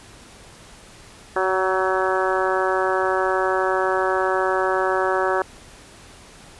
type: harmonic tone with a mistuned harmonic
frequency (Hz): 187.8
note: F#3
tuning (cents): +26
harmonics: 2 / 3 / 4 / 5 / 6 / 7 / 8 / 9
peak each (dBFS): -23 / -25 / -26 / -27 / -28 / -28 / -29 / -30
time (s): 1.36-5.42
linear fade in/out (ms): 2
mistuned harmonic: 8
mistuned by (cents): +21
effects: pink hiss -45 dBFS RMS until 6.59 s + resampled to 24000 Hz